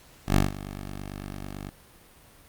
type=tone with ADSR envelope; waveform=10% pulse; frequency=49 Hz; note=G1; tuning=in tune; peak=-9 dBFS; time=0.26-1.7 s; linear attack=100 ms; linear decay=150 ms; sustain=-18 dB; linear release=14 ms; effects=pink hiss -54 dBFS RMS until 2.48 s + Opus 48 kbps